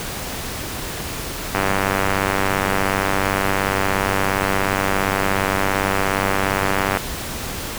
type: click train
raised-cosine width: 0.5 ms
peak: -3 dBFS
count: 528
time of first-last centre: 1.55-6.972 s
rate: 97.2 Hz
effects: pink hiss -28 dBFS RMS until 7.78 s